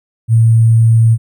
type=tone with sample-and-hold; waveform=sine; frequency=113.6 Hz; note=A#2; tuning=44 cents flat; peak=-5 dBFS; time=0.28-1.18 s; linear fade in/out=50 ms; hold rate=8820 Hz; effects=none